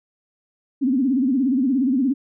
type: tone with vibrato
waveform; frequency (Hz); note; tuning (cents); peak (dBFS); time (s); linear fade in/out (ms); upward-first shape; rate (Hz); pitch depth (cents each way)
sine; 261.6; C4; 0; -16; 0.81-2.14; 20; sine; 17; 150
effects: none